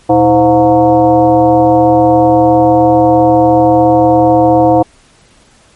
sine tone with frequency modulation, 519 Hz, C5, 14 cents flat, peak -4 dBFS, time 0.09-4.83 s, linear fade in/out 10 ms, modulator 199 Hz, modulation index 1.5, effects pink hiss -46 dBFS RMS until 5.75 s + MP3 48 kbps

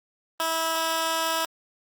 15% pulse tone with high-pass filter, 325.5 Hz, E4, 22 cents flat, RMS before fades -26 dBFS, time 0.4-1.45 s, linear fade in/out 0 ms, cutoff 820 Hz, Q 0.54, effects Opus 24 kbps

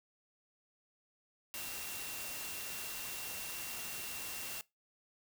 sine tone in noise, 2741 Hz, F7, 33 cents flat, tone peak -49 dBFS, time 1.54-4.61 s, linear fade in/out 0 ms, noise white, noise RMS -43 dBFS, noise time 1.54-4.61 s, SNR -9 dB, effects noise-tail reverb RT60 0.2 s tail -21 dB re dry

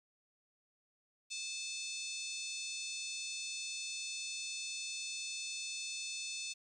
harmonic tone with a mistuned harmonic, 870 Hz, A5, 20 cents flat, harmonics 3 / 4 / 5 / 6 / 7 / 8 / 9 / 10, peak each -45 / -47 / -47 / -50 / -48 / -49 / -53 / -51 dBFS, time 1.3-6.54 s, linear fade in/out 20 ms, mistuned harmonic 4, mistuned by +51 cents, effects 12-bit

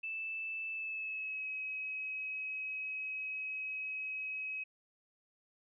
sine tone with pitch glide, 2637 to 2549 Hz, E7 to D#7, 0 to +41 cents, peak -37 dBFS, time 0.03-4.64 s, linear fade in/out 10 ms, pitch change -59 cents, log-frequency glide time 0.71-1.48 s, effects none

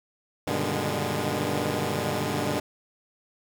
10% pulse tone cluster, 96.8 / 121.2 / 144.7 / 152.1 / 206.1 Hz, G2 / B2 / D3 / D#3 / G#3, -21 / -32 / -25 / -39 / -13 cents, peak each -24 dBFS, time 0.47-2.6 s, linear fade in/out 5 ms, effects none

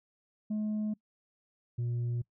sine tone pair in turn, 213 / 119.79 Hz, G#3 / A#2, +44 / +48 cents, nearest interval minor seventh, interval 996 cents, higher first, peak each -27 dBFS, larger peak neither, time 0.5-0.94 / 1.78-2.22 s, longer neither, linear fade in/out 10 ms, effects noise-tail reverb RT60 0.1 s tail -24 dB re dry + tanh soft clip ceiling -29 dBFS

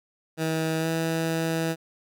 15% pulse tone with pitch glide, 160.3 to 163.2 Hz, E3 to E3, -48 to -17 cents, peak -18 dBFS, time 0.37-1.76 s, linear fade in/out 50 ms, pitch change +31 cents, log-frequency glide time 0.79-0.88 s, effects none

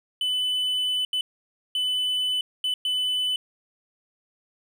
triangle tone bursts at uneven times, 3003 Hz, F#7, 25 cents sharp, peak -21 dBFS, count 5, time 0.21-1.05 / 1.13-1.21 / 1.75-2.41 / 2.64-2.74 / 2.85-3.36 s, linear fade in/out 2 ms, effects none

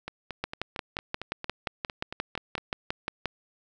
two click trains, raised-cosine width 0.3 ms, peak -19 / -13 dBFS, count 12 / 17, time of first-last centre 0.08-2.58 / 0.44-3.257 s, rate 4.4 / 5.68 Hz, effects none

